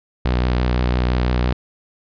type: tone with vibrato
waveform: sawtooth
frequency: 61.6 Hz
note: B1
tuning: 4 cents flat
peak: -12 dBFS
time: 0.25-1.53 s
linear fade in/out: 5 ms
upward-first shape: triangle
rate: 5.9 Hz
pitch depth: 27 cents each way
effects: resampled to 11025 Hz